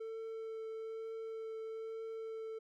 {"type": "tone with vibrato", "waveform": "triangle", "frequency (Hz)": 445.9, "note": "A4", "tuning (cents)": 23, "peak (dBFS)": -39, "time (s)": [0, 2.59], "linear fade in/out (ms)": 10, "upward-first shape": "triangle", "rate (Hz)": 1.1, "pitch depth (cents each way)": 10, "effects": []}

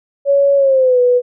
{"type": "tone with pitch glide", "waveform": "sine", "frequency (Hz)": [560, 493.2], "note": ["C#5", "B4"], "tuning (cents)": [18, -2], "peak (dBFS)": -8, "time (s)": [0.25, 1.22], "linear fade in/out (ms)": 50, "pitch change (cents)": -220, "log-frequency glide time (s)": [0.56, 1], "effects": []}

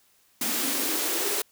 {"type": "noise with high-pass filter sweep", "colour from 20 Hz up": "white", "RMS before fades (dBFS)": -27, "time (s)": [0.41, 1.42], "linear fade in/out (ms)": 5, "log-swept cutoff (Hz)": [230, 410], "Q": 5.6, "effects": ["white hiss -63 dBFS RMS until 1.51 s"]}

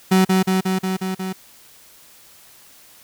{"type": "tone with echo", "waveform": "35% pulse", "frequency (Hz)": 187.9, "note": "F#3", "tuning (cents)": 27, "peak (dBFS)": -10, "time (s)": [0.11, 0.25], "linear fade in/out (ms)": 10, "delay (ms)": 180, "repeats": 6, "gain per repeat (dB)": -2, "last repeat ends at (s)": 1.33, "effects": ["white hiss -48 dBFS RMS until 3.03 s"]}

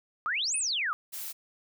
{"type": "exponential two-way sweep", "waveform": "sine", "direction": "up then down", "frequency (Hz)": [1172, 9956, 1172], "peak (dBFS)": -27, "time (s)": [0.26, 0.93], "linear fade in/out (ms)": 0, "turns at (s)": 0.57}
{"type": "tone with exponential decay", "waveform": "sine", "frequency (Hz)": 2564, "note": "E7", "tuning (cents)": -49, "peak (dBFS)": -30, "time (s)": [0.54, 0.69], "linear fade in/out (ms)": 5, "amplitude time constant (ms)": 31}
{"type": "noise", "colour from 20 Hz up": "blue", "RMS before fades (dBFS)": -38, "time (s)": [1.12, 1.33], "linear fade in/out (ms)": 20}
{"effects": []}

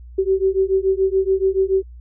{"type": "beating tone pair", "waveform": "sine", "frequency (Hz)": [379.8, 386.8], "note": ["F#4", "G4"], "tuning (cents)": [45, -23], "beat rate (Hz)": 7, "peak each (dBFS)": -18, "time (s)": [0.18, 1.83], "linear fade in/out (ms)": 10, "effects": ["added 60 Hz sine -36 dBFS peak until 2 s"]}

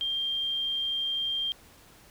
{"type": "tone", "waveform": "sine", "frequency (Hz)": 3186, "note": "G7", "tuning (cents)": 27, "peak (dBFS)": -27, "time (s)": [0.01, 1.52], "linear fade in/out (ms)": 0, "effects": ["pink hiss -55 dBFS RMS until 2.1 s"]}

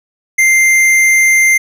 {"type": "tone with hard clipping", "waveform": "sine", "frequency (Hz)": 2093, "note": "C7", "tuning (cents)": 0, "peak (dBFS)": -8, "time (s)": [0.38, 1.58], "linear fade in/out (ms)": 10, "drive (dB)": 12, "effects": []}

